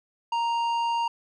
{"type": "tone with tanh clipping", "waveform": "triangle", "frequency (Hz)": 932.3, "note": "A#5", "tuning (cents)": 0, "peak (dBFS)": -25, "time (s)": [0.32, 1.08], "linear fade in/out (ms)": 5, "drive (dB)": 14, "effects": []}